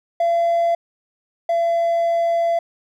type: tone pair in turn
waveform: triangle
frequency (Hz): 680 / 676.6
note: F5 / E5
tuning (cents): -46 / +45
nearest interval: unison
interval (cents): 9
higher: first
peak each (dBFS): -12 / -13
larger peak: first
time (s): 0.2-0.75 / 1.49-2.59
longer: second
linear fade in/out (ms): 5
effects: tanh soft clip ceiling -10 dBFS